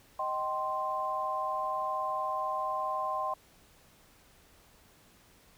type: chord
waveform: sine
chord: C minor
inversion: first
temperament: equal with one note detuned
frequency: 622.3 / 770.5 / 1046.5 Hz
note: Eb5 / G5 / C6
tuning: 0 / -30 / 0 cents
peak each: -37 / -36 / -32 dBFS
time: 0.19-3.34 s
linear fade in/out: 5 ms
effects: pink hiss -61 dBFS RMS until 5.57 s